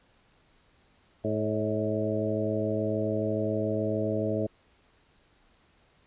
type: harmonic tone with a mistuned harmonic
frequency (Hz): 107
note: A2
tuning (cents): -48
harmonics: 1 / 2 / 3 / 4 / 5 / 6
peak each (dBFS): -33 / -33 / -33 / -33 / -33 / -33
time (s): 1.24-4.47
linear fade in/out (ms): 10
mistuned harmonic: 5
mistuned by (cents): +48
effects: pink hiss -64 dBFS RMS until 6.06 s + resampled to 8000 Hz